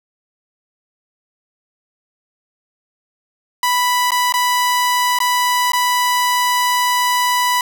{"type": "tone with dropouts", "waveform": "sawtooth", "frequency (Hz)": 987.8, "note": "B5", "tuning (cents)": 0, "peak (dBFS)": -10, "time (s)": [3.63, 7.61], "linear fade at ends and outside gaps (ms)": 2, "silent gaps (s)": [[4.107, 4.118], [4.324, 4.339], [5.188, 5.202], [5.72, 5.733]], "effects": ["7-bit"]}